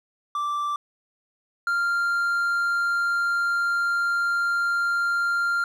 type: tone pair in turn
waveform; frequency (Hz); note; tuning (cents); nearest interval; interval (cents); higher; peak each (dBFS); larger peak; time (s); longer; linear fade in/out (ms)
triangle; 1171 / 1392.6; D6 / F6; -5 / -5; minor third; 300; second; -22 / -19; second; 0.35-0.76 / 1.67-5.64; second; 2
effects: none